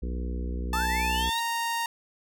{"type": "harmonic tone", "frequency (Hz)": 61.3, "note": "B1", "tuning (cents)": -12, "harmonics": [1, 3, 4, 5, 6, 7, 8], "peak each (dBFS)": [-29, -39, -41, -43, -45, -46, -47], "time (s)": [0.02, 1.3], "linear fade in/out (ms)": 10}
{"type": "tone with pitch glide", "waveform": "sawtooth", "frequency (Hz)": [880, 928], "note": ["A5", "A#5"], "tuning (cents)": [0, -8], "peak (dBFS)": -23, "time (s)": [0.73, 1.86], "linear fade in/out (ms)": 2, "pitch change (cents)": 92, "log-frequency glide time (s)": [1.15, 1.38]}
{"type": "linear sweep", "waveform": "sine", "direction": "up", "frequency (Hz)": [1174.7, 3896], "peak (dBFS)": -31, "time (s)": [0.73, 1.4], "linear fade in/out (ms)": 10}
{"effects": []}